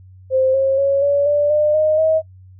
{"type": "tone with pitch steps", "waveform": "sine", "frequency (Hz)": [523.3, 538, 553.1, 568.7, 584.7, 601.1, 618, 635.4], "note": ["C5", "C5", "C#5", "C#5", "D5", "D5", "D#5", "D#5"], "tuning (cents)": [0, 48, -4, 44, -8, 40, -12, 36], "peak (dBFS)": -12, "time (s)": [0.3, 2.22], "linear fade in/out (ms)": 50, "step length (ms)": 240, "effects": ["noise-tail reverb RT60 0.1 s tail -19 dB re dry", "added 93 Hz sine -40 dBFS peak until 2.59 s"]}